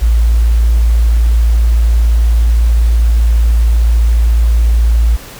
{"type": "tone", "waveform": "sine", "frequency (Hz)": 56.9, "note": "A#1", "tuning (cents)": -41, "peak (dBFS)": -6, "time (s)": [0.01, 5.17], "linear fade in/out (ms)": 20, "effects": ["pink hiss -32 dBFS RMS until 5.39 s"]}